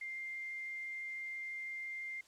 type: tone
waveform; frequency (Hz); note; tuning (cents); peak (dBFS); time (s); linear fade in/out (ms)
sine; 2102; C7; +7; -40; 0.01-2.21; 5
effects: white hiss -65 dBFS RMS until 2.27 s + low-pass 8000 Hz 12 dB/octave